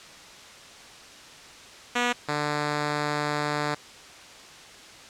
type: tone pair in turn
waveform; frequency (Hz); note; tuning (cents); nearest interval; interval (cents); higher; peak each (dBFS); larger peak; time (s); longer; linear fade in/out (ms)
5% pulse; 243 / 148.2; B3 / D3; -28 / +16; major sixth; 856; first; -11 / -14; first; 1.95-2.13 / 2.28-3.75; second; 10
effects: white hiss -46 dBFS RMS until 5.09 s + low-pass 6000 Hz 12 dB/octave